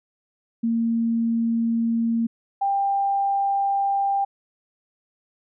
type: tone pair in turn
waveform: sine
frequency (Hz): 229.9 / 793.2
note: A#3 / G5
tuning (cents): -24 / +20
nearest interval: octave + major sixth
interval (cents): 2144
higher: second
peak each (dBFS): -19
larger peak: neither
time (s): 0.63-2.27 / 2.61-4.25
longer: neither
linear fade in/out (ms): 10
effects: none